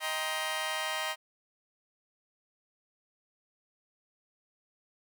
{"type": "chord", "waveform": "15% pulse", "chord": "C minor seventh", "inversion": "first", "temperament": "just", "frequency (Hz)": [627.9, 784.9, 941.9, 1046.5], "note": ["Eb5", "G5", "Bb5", "C6"], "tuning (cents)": [16, 2, 18, 0], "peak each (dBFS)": [-30, -33, -31, -33], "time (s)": [0, 1.16], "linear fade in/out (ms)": 50, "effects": []}